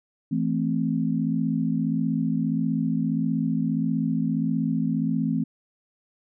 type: chord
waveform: sine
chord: A minor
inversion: second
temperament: equal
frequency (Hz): 164.81 / 220 / 261.6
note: E3 / A3 / C4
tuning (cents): 0 / 0 / 0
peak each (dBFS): -26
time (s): 0.31-5.44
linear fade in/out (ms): 10
effects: none